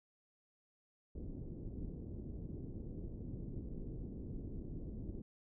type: low-pass noise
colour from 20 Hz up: pink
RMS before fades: -45 dBFS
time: 1.15-5.22 s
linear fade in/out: 5 ms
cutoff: 370 Hz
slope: 24 dB/octave
effects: none